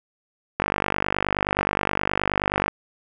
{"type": "click train", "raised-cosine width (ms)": 0.5, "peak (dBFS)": -5, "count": 104, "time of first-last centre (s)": [0.6, 2.681], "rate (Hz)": 49.5, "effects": []}